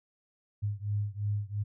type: beating tone pair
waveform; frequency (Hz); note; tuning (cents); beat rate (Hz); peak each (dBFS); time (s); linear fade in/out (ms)
sine; 102 / 104.9; G#2 / G#2; -31 / +18; 2.9; -32 / -33; 0.62-1.64; 20
effects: none